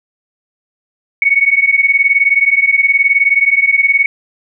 sine beating tone pair, 2214 / 2233 Hz, C#7 / C#7, -3 / +12 cents, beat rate 19 Hz, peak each -11 dBFS, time 1.22-4.06 s, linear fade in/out 2 ms, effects none

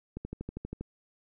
click train, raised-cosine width 3 ms, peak -24 dBFS, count 9, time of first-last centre 0.17-0.81 s, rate 12.5 Hz, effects none

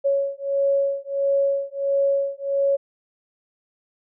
sine beating tone pair, 554.4 / 555.9 Hz, C#5 / C#5, 0 / +5 cents, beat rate 1.5 Hz, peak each -22 dBFS, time 0.04-2.77 s, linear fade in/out 20 ms, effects none

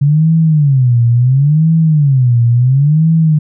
sine tone with vibrato, 138.59 Hz, C#3, in tune, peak -6 dBFS, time 0.01-3.39 s, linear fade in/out 10 ms, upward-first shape sine, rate 0.72 Hz, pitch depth 280 cents each way, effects none

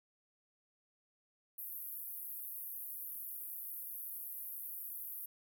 pink band-pass noise, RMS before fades -45 dBFS, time 1.58-5.26 s, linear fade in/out 5 ms, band 12000 to 16000 Hz, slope 48 dB/octave, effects none

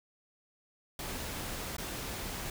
pink noise with dropouts, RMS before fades -39 dBFS, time 0.99-2.5 s, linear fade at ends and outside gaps 2 ms, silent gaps 1.767-1.782 s, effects none

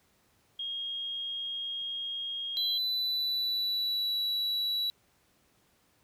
sine tone, 3256 Hz, G#7, 35 cents flat, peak -33 dBFS, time 0.59-2.78 s, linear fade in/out 5 ms
triangle tone with pitch glide, 4000 to 3924 Hz, B7 to B7, +21 to -12 cents, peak -27 dBFS, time 2.57-4.9 s, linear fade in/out 0 ms, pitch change -33 cents, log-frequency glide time 2.76-4.17 s
effects pink hiss -68 dBFS RMS until 6.03 s + high-pass 60 Hz 12 dB/octave

